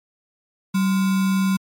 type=tone with sample-and-hold; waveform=sine; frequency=191.2 Hz; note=G3; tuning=43 cents flat; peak=-16 dBFS; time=0.74-1.57 s; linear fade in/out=10 ms; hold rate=1225 Hz; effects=MP3 64 kbps